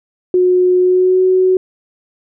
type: tone with pitch glide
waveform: sine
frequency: 363.6 to 371.9 Hz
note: F#4 to F#4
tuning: -30 to +9 cents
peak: -8 dBFS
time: 0.34-1.57 s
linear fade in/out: 2 ms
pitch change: +39 cents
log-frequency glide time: 0.79-1.22 s
effects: none